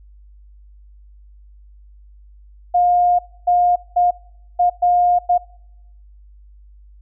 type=tone bursts at uneven times; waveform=sine; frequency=710 Hz; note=F5; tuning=28 cents sharp; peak=-11 dBFS; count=6; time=2.74-3.19 / 3.47-3.76 / 3.96-4.11 / 4.59-4.7 / 4.82-5.19 / 5.29-5.38 s; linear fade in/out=10 ms; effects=noise-tail reverb RT60 0.9 s tail -25 dB re dry + added 50 Hz sine -42 dBFS peak until 7.01 s